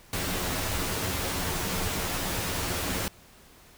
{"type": "noise with comb filter", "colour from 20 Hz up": "pink", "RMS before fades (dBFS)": -30, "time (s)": [0.13, 3.08], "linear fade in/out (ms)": 0, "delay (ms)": 11, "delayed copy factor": 0.55, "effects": ["pink hiss -54 dBFS RMS until 3.77 s"]}